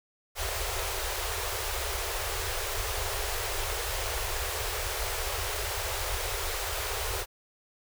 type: band-stop noise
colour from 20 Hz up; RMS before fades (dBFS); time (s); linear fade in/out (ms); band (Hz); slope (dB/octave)
pink; -32; 0.35-7.26; 50; 100 to 370; 96
effects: none